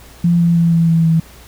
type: tone with pitch steps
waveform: sine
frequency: 171.9 / 170.02 / 168.17 / 166.33 / 164.52 / 162.72 Hz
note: F3 / F3 / E3 / E3 / E3 / E3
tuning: -27 / -46 / +35 / +16 / -3 / -22 cents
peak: -9 dBFS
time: 0.24-1.2 s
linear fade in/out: 5 ms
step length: 160 ms
effects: added 60 Hz sine -42 dBFS peak until 1.47 s + pink hiss -42 dBFS RMS until 1.47 s